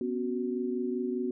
sine chord, B suspended second, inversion none, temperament equal with one note detuned, 246.9 / 271.9 / 370 Hz, B3 / C#4 / F#4, 0 / -33 / 0 cents, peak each -32 / -37 / -32 dBFS, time 0.01-1.31 s, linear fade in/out 2 ms, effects none

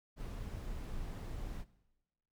brown noise, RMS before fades -42 dBFS, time 0.16-1.65 s, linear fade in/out 50 ms, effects noise-tail reverb RT60 1.0 s tail -19 dB re dry

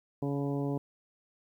harmonic tone with a mistuned harmonic, 141 Hz, C#3, 30 cents sharp, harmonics 1 / 2 / 3 / 4 / 5 / 6 / 7, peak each -33 / -33 / -37 / -42 / -45 / -48 / -49 dBFS, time 0.22-0.78 s, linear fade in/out 5 ms, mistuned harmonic 6, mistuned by +19 cents, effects 11-bit

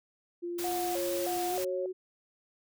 sine tone with pitch glide, 347.5 to 370.3 Hz, F4 to F#4, -9 to +1 cents, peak -33 dBFS, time 0.42-1.93 s, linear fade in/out 20 ms, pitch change +110 cents, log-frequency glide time 1.49-1.55 s
white noise, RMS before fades -39 dBFS, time 0.58-1.65 s, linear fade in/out 10 ms
sine tone with vibrato, 630 Hz, D#5, 21 cents sharp, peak -32 dBFS, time 0.64-1.86 s, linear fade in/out 2 ms, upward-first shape square, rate 1.6 Hz, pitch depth 240 cents each way
effects none

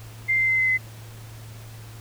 sine tone with pitch steps, 2093 / 2080 / 2067 / 2053 / 2040 Hz, C7 / C7 / C7 / C7 / C7, 0 / -11 / -22 / -33 / -44 cents, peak -18 dBFS, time 0.28-0.78 s, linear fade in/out 20 ms, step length 100 ms, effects added 111 Hz sine -39 dBFS peak until 2 s + pink hiss -47 dBFS RMS until 2 s

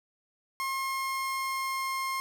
30% pulse tone with pitch glide, 1072 to 1065.2 Hz, C6 to C6, +42 to +31 cents, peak -27 dBFS, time 0.6-2.2 s, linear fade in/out 0 ms, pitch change -11 cents, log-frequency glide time 0.71-1.96 s, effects none

